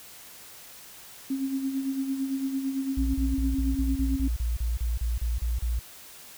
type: tone with tremolo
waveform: sine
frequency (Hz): 269.2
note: C4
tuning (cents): +49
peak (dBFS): -24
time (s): 1.3-4.28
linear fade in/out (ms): 5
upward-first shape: sine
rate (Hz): 8.9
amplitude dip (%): 55
type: tone bursts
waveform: sine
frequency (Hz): 58.27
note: A#1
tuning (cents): 0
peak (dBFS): -24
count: 14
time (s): 2.97-5.792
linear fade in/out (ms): 5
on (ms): 170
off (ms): 34
effects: white hiss -47 dBFS RMS until 6.37 s